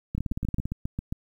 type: two click trains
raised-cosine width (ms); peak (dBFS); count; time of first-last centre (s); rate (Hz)
5; -17 / -17; 8 / 10; 0.18-1.125 / 0.15-0.656; 7.41 / 17.8
effects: 9-bit